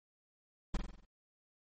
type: noise with echo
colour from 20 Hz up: brown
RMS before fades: -31 dBFS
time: 0.74-0.77 s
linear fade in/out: 5 ms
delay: 47 ms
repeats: 6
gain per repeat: -5 dB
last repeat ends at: 1.052 s
effects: MP3 32 kbps